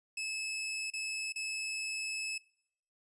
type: tone with dropouts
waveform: sawtooth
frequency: 2600 Hz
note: E7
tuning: 24 cents flat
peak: -32 dBFS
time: 0.17-2.38 s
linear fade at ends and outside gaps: 5 ms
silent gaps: 0.903-0.935 / 1.324-1.358 s
effects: noise-tail reverb RT60 0.7 s tail -22 dB re dry + resampled to 24000 Hz